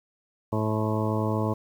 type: harmonic tone with a mistuned harmonic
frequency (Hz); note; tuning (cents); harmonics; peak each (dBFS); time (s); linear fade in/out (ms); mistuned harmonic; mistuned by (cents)
108.4; A2; -25; 1 / 2 / 3 / 4 / 5 / 6 / 8 / 9 / 10; -27 / -30 / -32 / -33 / -34 / -35 / -36 / -37 / -37; 0.52-1.54; 10; 9; +29
effects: 9-bit